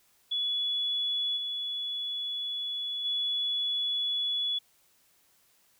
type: tone with level steps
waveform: sine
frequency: 3406 Hz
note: G#7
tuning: 43 cents sharp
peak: -27 / -31 / -27 dBFS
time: 0.31-4.59 s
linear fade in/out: 10 ms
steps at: 1.36 / 3.04 s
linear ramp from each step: 20 ms
effects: white hiss -66 dBFS RMS until 5.79 s